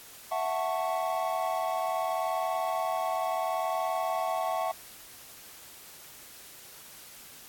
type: chord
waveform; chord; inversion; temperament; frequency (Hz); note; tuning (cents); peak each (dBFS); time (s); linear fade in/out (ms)
triangle; F# minor seventh; third; equal; 659.3 / 740 / 880 / 1108.7; E5 / F#5 / A5 / C#6; 0 / 0 / 0 / 0; -30 / -30 / -34 / -33; 0.31-4.72; 10
effects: white hiss -49 dBFS RMS until 7.48 s + AAC 64 kbps